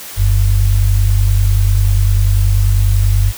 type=tone pair together; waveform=sine; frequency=45.88 / 96.1 Hz; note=F#1 / G2; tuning=-14 / -34 cents; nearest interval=octave + minor second; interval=1280 cents; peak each=-11 dBFS; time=0.16-3.33 s; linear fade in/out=50 ms; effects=white hiss -30 dBFS RMS until 3.37 s